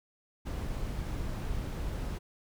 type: noise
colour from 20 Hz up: brown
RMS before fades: -35 dBFS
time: 0.45-2.19 s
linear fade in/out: 20 ms
effects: none